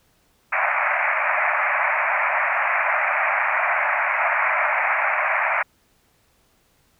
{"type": "band-pass noise", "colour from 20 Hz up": "white", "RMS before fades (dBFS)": -21, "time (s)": [0.52, 5.63], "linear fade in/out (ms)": 10, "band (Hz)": [590, 2400], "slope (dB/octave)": 96, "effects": ["pink hiss -62 dBFS RMS until 6.99 s"]}